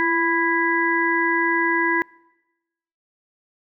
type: harmonic tone with a mistuned harmonic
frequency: 330 Hz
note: E4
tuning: 2 cents sharp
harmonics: 1 / 3 / 5 / 6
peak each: -23 / -23 / -23 / -23 dBFS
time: 0-2.02 s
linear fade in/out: 0 ms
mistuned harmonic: 1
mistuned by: +38 cents
effects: noise-tail reverb RT60 1.0 s tail -25 dB re dry